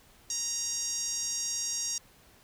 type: tone with band-pass filter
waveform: 5% pulse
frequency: 938 Hz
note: A#5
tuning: 11 cents sharp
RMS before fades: -33 dBFS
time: 0.3-1.98 s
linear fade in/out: 2 ms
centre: 6100 Hz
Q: 6.1
effects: pink hiss -59 dBFS RMS until 2.43 s